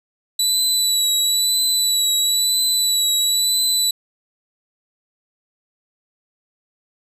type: tone with vibrato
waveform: 25% pulse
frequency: 3951 Hz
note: B7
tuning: in tune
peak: -11 dBFS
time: 0.39-3.91 s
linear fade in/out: 5 ms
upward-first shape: triangle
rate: 1 Hz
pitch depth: 34 cents each way
effects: none